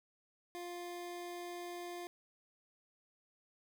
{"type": "tone", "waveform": "25% pulse", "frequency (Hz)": 350.5, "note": "F4", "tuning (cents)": 6, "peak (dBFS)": -39, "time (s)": [0.55, 2.07], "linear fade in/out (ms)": 0, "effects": ["11-bit"]}